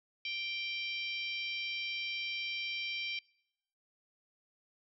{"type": "harmonic tone", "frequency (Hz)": 784, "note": "G5", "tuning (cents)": 0, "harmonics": [3, 4, 5, 6, 7], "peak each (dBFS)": [-38, -41, -46, -47, -49], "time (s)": [0.25, 3.19], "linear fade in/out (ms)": 2, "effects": ["noise-tail reverb RT60 0.9 s tail -26 dB re dry"]}